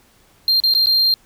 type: tone with dropouts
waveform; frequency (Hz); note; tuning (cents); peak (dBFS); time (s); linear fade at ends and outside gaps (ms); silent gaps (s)
triangle; 4186; C8; 0; -11; 0.48-1.14; 1; 0.601-0.637 / 0.738-0.749 / 0.859-0.869
effects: pink hiss -54 dBFS RMS until 1.25 s